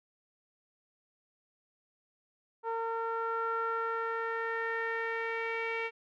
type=tone with low-pass filter sweep; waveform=sawtooth; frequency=455.9 Hz; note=A#4; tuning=39 cents flat; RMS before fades=-34 dBFS; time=2.63-5.91 s; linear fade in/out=50 ms; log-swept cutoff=1100 to 2400 Hz; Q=5.1; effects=none